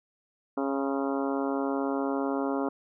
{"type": "harmonic tone with a mistuned harmonic", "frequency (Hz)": 137.7, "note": "C#3", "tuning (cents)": -11, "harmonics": [2, 3, 4, 5, 6, 7, 8, 9, 10], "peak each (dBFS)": [-29, -33, -35, -37, -39, -40, -41, -42, -43], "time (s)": [0.57, 2.69], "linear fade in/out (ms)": 5, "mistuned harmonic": 8, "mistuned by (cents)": -44, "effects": []}